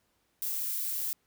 violet noise, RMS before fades -33 dBFS, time 0.42-1.13 s, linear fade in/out 0 ms, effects pink hiss -73 dBFS RMS until 1.26 s + high-pass 60 Hz 12 dB/octave

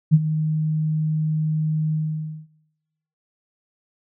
sine tone with ADSR envelope, 155.56 Hz, D#3, in tune, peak -7 dBFS, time 0.11-2.47 s, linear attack 30 ms, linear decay 41 ms, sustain -12 dB, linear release 540 ms, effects noise-tail reverb RT60 1.0 s tail -20 dB re dry

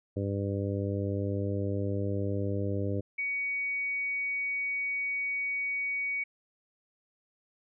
harmonic tone, 99.8 Hz, G2, 32 cents sharp, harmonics 1 / 2 / 3 / 4 / 5 / 6, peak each -31 / -37 / -36 / -38 / -37 / -42 dBFS, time 0.16-3.01 s, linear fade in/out 10 ms
sine tone, 2250 Hz, C#7, 25 cents sharp, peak -29 dBFS, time 3.18-6.24 s, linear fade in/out 10 ms
effects none

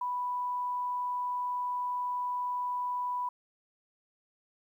sine tone, 987.8 Hz, B5, in tune, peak -30 dBFS, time 0.01-3.29 s, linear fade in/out 5 ms, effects 11-bit

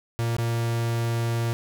45% pulse tone with dropouts, 116.54 Hz, A#2, in tune, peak -23 dBFS, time 0.19-1.53 s, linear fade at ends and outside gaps 0 ms, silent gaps 0.366-0.384 s, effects none

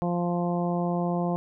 harmonic tone, 174.61 Hz, F3, in tune, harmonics 1 / 2 / 3 / 4 / 5 / 6, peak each -26 / -32 / -33 / -32 / -37 / -39 dBFS, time 0.02-1.36 s, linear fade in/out 0 ms, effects none

